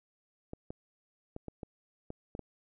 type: clicks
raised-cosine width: 2 ms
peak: -27 dBFS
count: 8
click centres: 0.534 / 0.705 / 1.364 / 1.483 / 1.632 / 2.104 / 2.351 / 2.393 s
effects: none